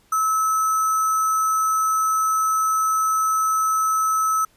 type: tone with sample-and-hold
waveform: sine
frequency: 1300 Hz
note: E6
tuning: 24 cents flat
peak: -17 dBFS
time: 0.12-4.45 s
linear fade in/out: 5 ms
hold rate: 7350 Hz
effects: pink hiss -59 dBFS RMS until 4.56 s + resampled to 32000 Hz